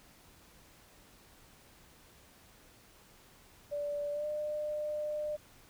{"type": "tone with pitch glide", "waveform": "sine", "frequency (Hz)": [582, 601.1], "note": ["D5", "D5"], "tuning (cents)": [-16, 40], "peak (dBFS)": -33, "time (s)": [3.71, 5.37], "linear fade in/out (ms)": 20, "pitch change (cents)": 56, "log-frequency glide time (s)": [4.12, 4.26], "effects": ["pink hiss -60 dBFS RMS until 5.69 s"]}